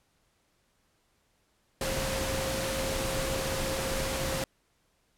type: tone in noise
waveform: sine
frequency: 533 Hz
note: C5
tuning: 32 cents sharp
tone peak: -34 dBFS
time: 1.81-4.44 s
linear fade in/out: 2 ms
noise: pink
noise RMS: -32 dBFS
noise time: 1.81-4.44 s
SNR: -5 dB
effects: pink hiss -71 dBFS RMS until 5.17 s + low-pass 12000 Hz 12 dB/octave